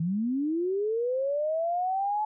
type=linear sweep; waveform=sine; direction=up; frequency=155.7 to 860 Hz; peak=-25 dBFS; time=0-2.25 s; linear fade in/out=5 ms; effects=none